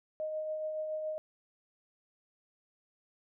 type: tone with tremolo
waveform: sine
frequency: 621 Hz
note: D#5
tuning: 3 cents flat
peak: -32 dBFS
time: 0.2-1.18 s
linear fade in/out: 0 ms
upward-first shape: triangle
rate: 7.1 Hz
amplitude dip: 35%
effects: none